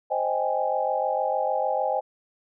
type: chord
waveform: sine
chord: Ab major seventh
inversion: first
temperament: equal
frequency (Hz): 523.3 / 622.3 / 784 / 830.6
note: C5 / Eb5 / G5 / Ab5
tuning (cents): 0 / 0 / 0 / 0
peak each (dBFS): -28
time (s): 0.1-2.01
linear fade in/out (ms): 20
effects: none